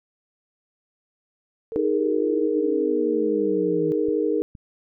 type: exponential sweep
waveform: sine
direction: down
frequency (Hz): 454.1 to 158.4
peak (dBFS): -29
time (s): 1.72-3.92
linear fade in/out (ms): 0
type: chord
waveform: sine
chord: D# suspended fourth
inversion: none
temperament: just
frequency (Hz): 311.1 / 414.8 / 466.7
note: D#4 / G#4 / A#4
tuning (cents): 0 / -2 / +2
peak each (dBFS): -24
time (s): 1.76-4.42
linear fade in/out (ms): 0
type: clicks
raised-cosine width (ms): 5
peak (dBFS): -29 / -29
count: 2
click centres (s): 4.086 / 4.552
effects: none